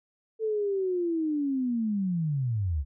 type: linear sweep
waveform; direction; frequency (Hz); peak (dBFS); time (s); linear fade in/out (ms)
sine; down; 447 to 64.5; -25; 0.39-2.85; 50
effects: none